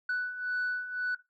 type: beating tone pair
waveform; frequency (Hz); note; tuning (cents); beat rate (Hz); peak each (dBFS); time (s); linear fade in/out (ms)
sine; 1485 / 1486.9; F#6 / F#6; +6 / +8; 1.9; -34 / -29; 0.09-1.15; 5
effects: noise-tail reverb RT60 0.2 s tail -17 dB re dry + tanh soft clip ceiling -26 dBFS